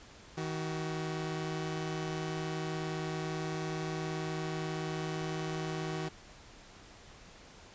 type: tone pair together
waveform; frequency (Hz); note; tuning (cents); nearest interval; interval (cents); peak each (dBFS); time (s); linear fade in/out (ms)
sawtooth; 158.3 / 376; D#3 / F#4; +30 / +28; octave + minor third; 1498; -32 / -35; 0.37-6.09; 10
effects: pink hiss -54 dBFS RMS until 7.74 s + resampled to 16000 Hz